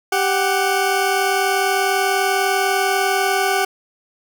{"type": "tone pair together", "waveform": "20% pulse", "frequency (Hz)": [392, 743.9], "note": ["G4", "F#5"], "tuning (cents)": [0, 9], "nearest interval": "major seventh", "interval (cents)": 1109, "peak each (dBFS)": -14, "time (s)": [0.12, 3.65], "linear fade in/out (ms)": 5, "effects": []}